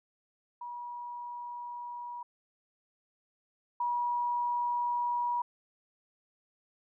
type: tone pair in turn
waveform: sine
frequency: 964 / 964 Hz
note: B5 / B5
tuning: -42 / -42 cents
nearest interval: unison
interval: 0 cents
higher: neither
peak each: -38 / -28 dBFS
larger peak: second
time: 0.61-2.23 / 3.8-5.42 s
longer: neither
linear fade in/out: 5 ms
effects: none